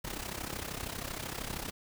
pink noise with amplitude modulation, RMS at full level -36 dBFS, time 0.04-1.71 s, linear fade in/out 10 ms, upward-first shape sine, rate 32.9 Hz, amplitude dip 75%, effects none

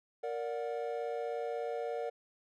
triangle chord, Bb augmented, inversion none, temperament just, 466.2 / 582.7 / 728.4 Hz, Bb4 / D5 / F#5, 0 / -14 / -27 cents, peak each -35 / -38 / -39 dBFS, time 0.23-2.1 s, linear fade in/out 10 ms, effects none

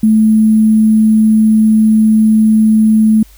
sine tone with sample-and-hold, 217.6 Hz, A3, 19 cents flat, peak -5 dBFS, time 0.03-3.23 s, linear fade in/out 5 ms, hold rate 11025 Hz, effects added 50 Hz sine -39 dBFS peak until 3.37 s + white hiss -46 dBFS RMS until 3.37 s

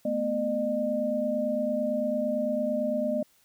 sine tone cluster, 219.2 / 248.1 / 606 Hz, A3 / B3 / D#5, -6 / +8 / -46 cents, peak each -32 / -31 / -27 dBFS, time 0.05-3.23 s, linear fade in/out 5 ms, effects white hiss -64 dBFS RMS until 3.44 s

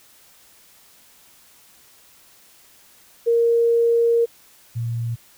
sine tone pair in turn, 466.2 / 116.77 Hz, A#4 / A#2, 0 / +3 cents, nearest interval 2 octaves, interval 2397 cents, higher first, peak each -14 / -22 dBFS, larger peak first, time 3.26-4.26 / 4.75-5.16 s, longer first, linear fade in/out 20 ms, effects white hiss -52 dBFS RMS until 5.37 s

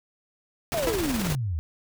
pink noise with tremolo, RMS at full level -29 dBFS, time 0.72-1.35 s, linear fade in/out 0 ms, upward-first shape square, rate 19 Hz, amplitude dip 40%
sine exponential sweep, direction down, 702 to 73.6 Hz, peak -25 dBFS, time 0.74-1.59 s, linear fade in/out 0 ms
sawtooth tone with exponential decay, 329.6 Hz, E4, in tune, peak -18 dBFS, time 0.87-1.01 s, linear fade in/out 0 ms, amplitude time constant 30 ms
effects none

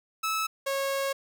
sawtooth tone pair in turn, 1303 / 547.8 Hz, E6 / C#5, -20 / -21 cents, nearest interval octave + minor third, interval 1501 cents, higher first, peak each -23 / -23 dBFS, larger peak neither, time 0.23-0.47 / 0.66-1.13 s, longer second, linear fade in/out 10 ms, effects none

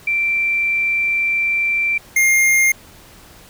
sine / square tone pair in turn, 2349 / 2121 Hz, D7 / C7, 0 / +23 cents, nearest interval major second, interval 177 cents, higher first, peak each -15 / -12 dBFS, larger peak second, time 0.07-1.98 / 2.16-2.72 s, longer first, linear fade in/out 5 ms, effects pink hiss -44 dBFS RMS until 3.49 s

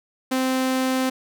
sawtooth tone, 259.9 Hz, C4, 11 cents flat, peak -16 dBFS, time 0.31-1.1 s, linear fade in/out 10 ms, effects none

